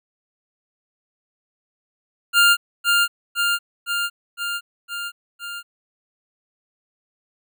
25% pulse tone with echo, 1400 Hz, F6, 4 cents sharp, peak -8 dBFS, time 2.33-2.57 s, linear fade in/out 50 ms, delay 510 ms, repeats 6, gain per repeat -3 dB, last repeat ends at 5.63 s, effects none

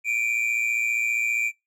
triangle tone pair together, 2330 / 2445 Hz, D7 / D#7, -14 / -31 cents, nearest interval minor second, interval 83 cents, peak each -23 / -23 dBFS, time 0.04-1.52 s, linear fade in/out 50 ms, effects noise-tail reverb RT60 0.2 s tail -22 dB re dry

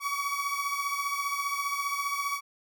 30% pulse beating tone pair, 1128 / 1143 Hz, C#6 / D6, +30 / -47 cents, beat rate 15 Hz, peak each -28 / -31 dBFS, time 0-2.41 s, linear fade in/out 50 ms, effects none

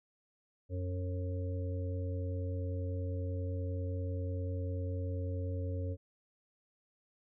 harmonic tone with a mistuned harmonic, 90.2 Hz, F#2, 44 cents flat, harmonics 1 / 3 / 5 / 6, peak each -34 / -45 / -46 / -46 dBFS, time 0.69-5.97 s, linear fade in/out 50 ms, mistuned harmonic 3, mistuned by +32 cents, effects none

